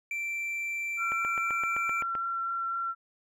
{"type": "tone", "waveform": "triangle", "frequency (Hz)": 2345, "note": "D7", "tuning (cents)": -3, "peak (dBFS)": -29, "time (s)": [0.11, 2.02], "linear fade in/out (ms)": 2}
{"type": "tone with vibrato", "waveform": "sine", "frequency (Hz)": 1360, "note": "F6", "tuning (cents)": -46, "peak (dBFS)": -29, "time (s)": [0.97, 2.95], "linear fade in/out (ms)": 50, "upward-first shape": "triangle", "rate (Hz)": 4, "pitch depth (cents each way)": 10}
{"type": "click train", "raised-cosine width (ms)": 0.5, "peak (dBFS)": -23, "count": 9, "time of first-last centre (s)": [1.12, 2.152], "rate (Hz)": 7.75}
{"effects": []}